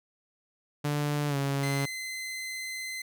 sawtooth tone with pitch glide, 146.83 to 139.07 Hz, D3 to C#3, 0 to +6 cents, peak -23 dBFS, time 0.84-1.86 s, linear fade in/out 10 ms, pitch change -94 cents, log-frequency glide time 1.28-1.36 s
sawtooth tone, 2056 Hz, C7, 31 cents flat, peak -31 dBFS, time 1.63-3.02 s, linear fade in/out 5 ms
effects none

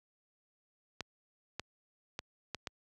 clicks, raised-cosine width 0.2 ms, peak -20 dBFS, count 5, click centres 1.007 / 1.596 / 2.191 / 2.547 / 2.672 s, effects high-pass 60 Hz 12 dB/octave

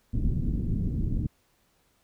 pink low-pass noise, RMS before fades -27 dBFS, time 0.13-1.27 s, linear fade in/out 10 ms, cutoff 250 Hz, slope 24 dB/octave, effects pink hiss -68 dBFS RMS until 2.03 s

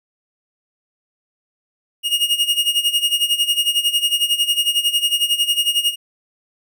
45% pulse tone with tremolo, 2859 Hz, F7, 40 cents sharp, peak -12 dBFS, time 2.03-5.96 s, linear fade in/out 50 ms, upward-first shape sine, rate 11 Hz, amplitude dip 80%, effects none

